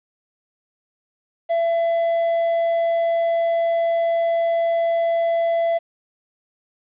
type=tone; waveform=triangle; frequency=671 Hz; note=E5; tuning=31 cents sharp; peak=-15 dBFS; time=1.49-5.79 s; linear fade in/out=20 ms; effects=resampled to 8000 Hz + 9-bit